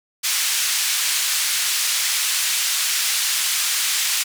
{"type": "band-pass noise", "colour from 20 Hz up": "white", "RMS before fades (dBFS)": -21, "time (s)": [0.23, 4.24], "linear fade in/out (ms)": 20, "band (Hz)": [1800, 8900], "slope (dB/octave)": 12, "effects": []}